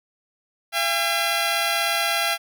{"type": "tone pair together", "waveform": "10% pulse", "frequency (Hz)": [678.6, 807], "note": ["F5", "G#5"], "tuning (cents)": [-50, -50], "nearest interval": "minor third", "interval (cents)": 300, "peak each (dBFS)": [-14, -16], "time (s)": [0.72, 2.38], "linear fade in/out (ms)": 50, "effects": []}